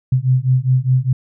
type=beating tone pair; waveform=sine; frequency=126.4 / 131.3 Hz; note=B2 / C3; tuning=+41 / +6 cents; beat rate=4.9 Hz; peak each=-15 dBFS; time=0.12-1.13 s; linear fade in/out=5 ms; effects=none